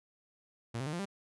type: tone with pitch steps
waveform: sawtooth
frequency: 116.3 / 132.82 / 151.7 / 173.25 / 197.87 Hz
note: A#2 / C3 / D#3 / F3 / G3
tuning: -4 / +26 / -44 / -14 / +16 cents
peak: -31 dBFS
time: 0.74-1.055 s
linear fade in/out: 10 ms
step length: 63 ms
effects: resampled to 24000 Hz